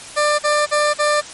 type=tone bursts; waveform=20% pulse; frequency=595 Hz; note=D5; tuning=22 cents sharp; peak=-9 dBFS; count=4; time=0.16-1.215 s; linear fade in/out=20 ms; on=230 ms; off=45 ms; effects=white hiss -35 dBFS RMS until 1.33 s + MP3 48 kbps